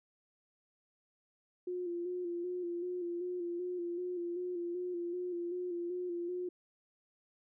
sine tone with vibrato, 352.7 Hz, F4, 17 cents sharp, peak -35 dBFS, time 1.67-6.49 s, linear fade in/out 5 ms, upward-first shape square, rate 2.6 Hz, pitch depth 35 cents each way, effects none

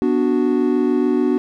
triangle chord, B minor, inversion none, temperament equal, 246.9 / 293.7 / 370 Hz, B3 / D4 / F#4, 0 / 0 / 0 cents, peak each -17 dBFS, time 0.02-1.38 s, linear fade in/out 0 ms, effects none

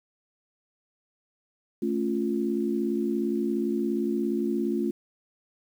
sine chord, A augmented, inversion none, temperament equal, 220 / 277.2 / 349.2 Hz, A3 / C#4 / E#4, 0 / 0 / 0 cents, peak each -28 / -30 / -28 dBFS, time 1.82-4.91 s, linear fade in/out 5 ms, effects 9-bit

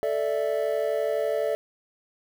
triangle chord, A suspended fourth, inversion none, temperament equal, 440 / 587.3 / 659.3 Hz, A4 / D5 / E5, 0 / 0 / 0 cents, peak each -26 / -25 / -27 dBFS, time 0.03-1.55 s, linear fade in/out 0 ms, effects 8-bit

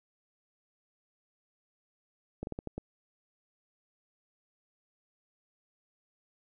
slowing click train, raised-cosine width 2 ms, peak -23 dBFS, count 6, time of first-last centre 2.43-2.78 s, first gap 41 ms, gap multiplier 1.27, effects none

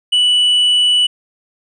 triangle tone, 2960 Hz, F#7, in tune, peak -8 dBFS, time 0.12-1.07 s, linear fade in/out 10 ms, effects resampled to 24000 Hz

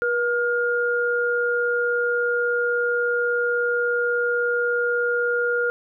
sine tone pair together, 481.2 / 1417.6 Hz, B4 / F6, -45 / +25 cents, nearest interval octave + perfect fifth, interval 1870 cents, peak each -22 dBFS, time 0.02-5.7 s, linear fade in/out 0 ms, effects none

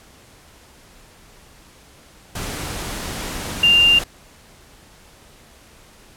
sine tone in noise, 2794 Hz, F7, in tune, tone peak -10 dBFS, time 3.63-3.99 s, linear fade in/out 5 ms, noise pink, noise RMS -28 dBFS, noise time 2.35-4.04 s, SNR +15 dB, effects pink hiss -48 dBFS RMS until 6.16 s + low-pass 12000 Hz 12 dB/octave

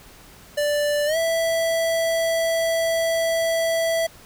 square tone with pitch glide, 587.3 to 659.2 Hz, D5 to E5, 0 to 0 cents, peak -20 dBFS, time 0.57-4.07 s, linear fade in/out 10 ms, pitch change +200 cents, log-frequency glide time 1.06-1.17 s, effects pink hiss -47 dBFS RMS until 4.25 s

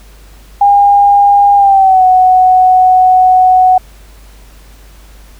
sine tone with pitch glide, 808 to 740.9 Hz, G#5 to F#5, -48 to +2 cents, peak -3 dBFS, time 0.61-3.78 s, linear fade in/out 5 ms, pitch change -150 cents, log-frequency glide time 1.56-2.04 s, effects added 50 Hz sine -35 dBFS peak until 5.39 s + pink hiss -43 dBFS RMS until 5.39 s

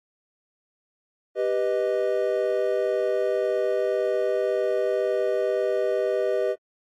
triangle chord, G augmented, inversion none, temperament equal, 392 / 493.9 / 622.3 Hz, G4 / B4 / D#5, 0 / 0 / 0 cents, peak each -24 dBFS, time 1.35-6.56 s, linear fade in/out 50 ms, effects AAC 48 kbps

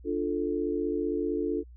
sine chord, D minor, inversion none, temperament equal, 293.7 / 349.2 / 440 Hz, D4 / F4 / A4, 0 / 0 / 0 cents, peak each -31 dBFS, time 0.04-1.64 s, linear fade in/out 50 ms, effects added 60 Hz sine -46 dBFS peak until 1.76 s

